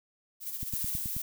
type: noise with tremolo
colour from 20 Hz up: violet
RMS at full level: -35 dBFS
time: 0.4-1.01 s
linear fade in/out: 50 ms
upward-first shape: sine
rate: 15 Hz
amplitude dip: 55%
type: click train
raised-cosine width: 5 ms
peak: -26 dBFS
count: 6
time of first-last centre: 0.63-1.166 s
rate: 9.33 Hz
type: noise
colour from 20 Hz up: violet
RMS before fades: -35 dBFS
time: 0.72-1.22 s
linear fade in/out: 5 ms
effects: none